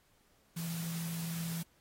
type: tone in noise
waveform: sine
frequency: 166.7 Hz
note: E3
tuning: 20 cents sharp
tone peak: -36 dBFS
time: 0.56-1.63 s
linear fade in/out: 10 ms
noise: white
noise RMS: -45 dBFS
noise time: 0.56-1.63 s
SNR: +6 dB
effects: pink hiss -70 dBFS RMS until 1.8 s + AAC 48 kbps